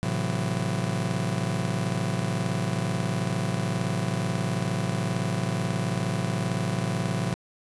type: chord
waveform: 40% pulse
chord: F# half-diminished seventh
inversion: first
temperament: just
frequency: 111 / 133.2 / 166.5 / 185 Hz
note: A2 / C3 / E3 / F#3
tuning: +16 / +31 / +18 / 0 cents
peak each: -30 dBFS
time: 0.03-7.34 s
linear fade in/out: 0 ms
effects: resampled to 22050 Hz + 8-bit